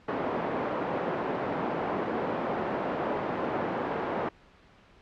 white band-pass noise, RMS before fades -31 dBFS, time 0.08-4.29 s, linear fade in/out 5 ms, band 190 to 760 Hz, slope 12 dB/octave, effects pink hiss -57 dBFS RMS until 5.01 s + low-pass 3000 Hz 12 dB/octave

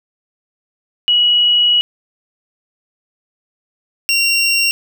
sine / 25% pulse tone pair in turn, 2918 / 2754 Hz, F#7 / F7, -25 / -25 cents, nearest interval minor second, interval 100 cents, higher first, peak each -9 / -8 dBFS, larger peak second, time 1.08-1.81 / 4.09-4.71 s, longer first, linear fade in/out 0 ms, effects none

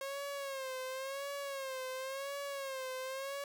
sawtooth tone with vibrato, 540 Hz, C#5, 45 cents flat, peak -35 dBFS, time 0.01-3.44 s, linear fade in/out 2 ms, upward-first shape sine, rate 0.94 Hz, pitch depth 79 cents each way, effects none

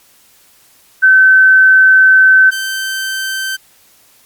sine / sawtooth tone pair in turn, 1532 / 1549.8 Hz, G6 / G6, -40 / -20 cents, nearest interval unison, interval 20 cents, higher second, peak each -3 / -13 dBFS, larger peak first, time 1.02-2.51 / 2.51-3.57 s, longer first, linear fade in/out 20 ms, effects white hiss -48 dBFS RMS until 4.25 s + MP3 96 kbps

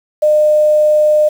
sine tone with quantisation, 606 Hz, D#5, 46 cents flat, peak -7 dBFS, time 0.22-1.29 s, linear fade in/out 10 ms, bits 6, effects none

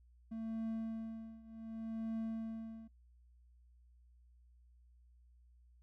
triangle tone with tremolo, 224 Hz, A3, 31 cents sharp, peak -34 dBFS, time 0.31-2.88 s, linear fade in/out 10 ms, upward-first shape triangle, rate 0.67 Hz, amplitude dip 90%, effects noise-tail reverb RT60 0.1 s tail -20 dB re dry + added 60 Hz sine -62 dBFS peak until 5.82 s

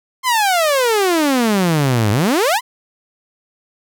sawtooth exponential two-way sweep, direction down then up, 1063 to 99.7 to 1063 Hz, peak -9 dBFS, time 0.23-2.61 s, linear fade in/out 50 ms, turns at 2.11 s, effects none

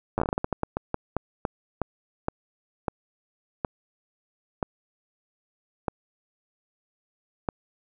slowing click train, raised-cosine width 1 ms, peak -11 dBFS, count 23, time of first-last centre 0.18-7.488 s, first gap 9 ms, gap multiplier 1.28, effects none

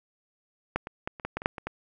clicks, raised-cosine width 0.5 ms, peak -11 / -21 / -16 / -27 / -16 / -15 / -23 / -7 / -22 / -17 dBFS, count 10, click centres 0.76 / 0.871 / 1.075 / 1.198 / 1.25 / 1.37 / 1.419 / 1.459 / 1.582 / 1.67 s, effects none

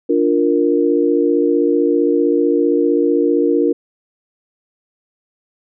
sine chord, Bb major, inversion first, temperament equal, 293.7 / 349.2 / 466.2 Hz, D4 / F4 / Bb4, 0 / 0 / 0 cents, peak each -16 dBFS, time 0.09-3.73 s, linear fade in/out 10 ms, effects none

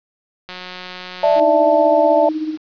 click train, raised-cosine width 0.2 ms, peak -14 dBFS, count 166, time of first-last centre 0.49-1.397 s, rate 182 Hz
sine chord, D suspended second, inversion none, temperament equal, 587.3 / 659.3 / 880 Hz, D5 / E5 / A5, 0 / 0 / 0 cents, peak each -14 / -14 / -18 dBFS, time 1.23-2.29 s, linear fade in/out 5 ms
sine tone with tremolo, 311.1 Hz, D#4, in tune, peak -17 dBFS, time 1.35-2.58 s, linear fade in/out 50 ms, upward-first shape sine, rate 16 Hz, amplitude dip 60%
effects resampled to 11025 Hz + 7-bit

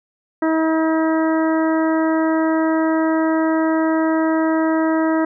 harmonic tone, 320 Hz, D#4, 49 cents sharp, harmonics 1 / 2 / 3 / 4 / 5 / 6, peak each -16 / -22 / -26 / -28 / -30 / -32 dBFS, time 0.42-5.25 s, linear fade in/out 5 ms, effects none

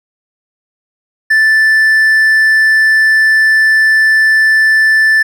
triangle tone, 1760 Hz, A6, in tune, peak -4 dBFS, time 1.3-5.23 s, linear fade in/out 10 ms, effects none

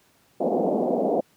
white band-pass noise, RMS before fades -23 dBFS, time 0.4-1.21 s, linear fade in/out 10 ms, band 190 to 710 Hz, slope 48 dB/octave, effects pink hiss -61 dBFS RMS until 1.36 s + high-pass 100 Hz 12 dB/octave

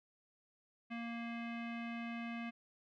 square tone with low-pass filter, 233.1 Hz, A#3, in tune, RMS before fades -43 dBFS, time 0.9-2.51 s, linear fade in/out 20 ms, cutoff 2400 Hz, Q 3.7, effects none

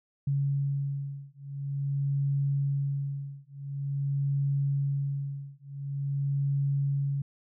sine beating tone pair, 139.5 / 139.97 Hz, C#3 / C#3, +11 / +17 cents, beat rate 0.47 Hz, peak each -30 / -30 dBFS, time 0.27-7.22 s, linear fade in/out 5 ms, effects none

